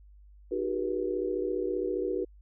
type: tone cluster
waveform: sine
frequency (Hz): 308.8 / 372.4 / 407.4 / 480.7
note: D#4 / F#4 / G#4 / B4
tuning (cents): -13 / +11 / -33 / -47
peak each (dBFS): -36 / -31 / -36 / -33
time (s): 0.51-2.25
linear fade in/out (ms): 10
effects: added 50 Hz sine -51 dBFS peak until 2.41 s